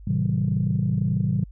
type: chord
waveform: sine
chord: A diminished seventh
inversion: none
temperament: just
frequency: 110 / 132 / 158.4 / 190.08 Hz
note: A2 / C3 / Eb3 / Gb3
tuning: 0 / +16 / +31 / +47 cents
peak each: -25 dBFS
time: 0.07-1.44 s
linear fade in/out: 5 ms
effects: tanh soft clip ceiling -12 dBFS + added 50 Hz sine -40 dBFS peak until 1.51 s